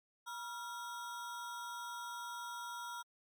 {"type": "ring-modulated tone", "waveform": "square", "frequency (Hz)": 1171, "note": "D6", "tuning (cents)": -5, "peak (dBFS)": -40, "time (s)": [0.26, 3.03], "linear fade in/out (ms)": 20, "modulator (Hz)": 210, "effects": ["MP3 96 kbps"]}